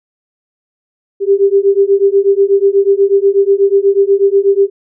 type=beating tone pair; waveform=sine; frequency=392 / 400.2 Hz; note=G4 / G4; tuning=0 / +36 cents; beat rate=8.2 Hz; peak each=-10 dBFS; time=1.2-4.7 s; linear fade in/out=50 ms; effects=none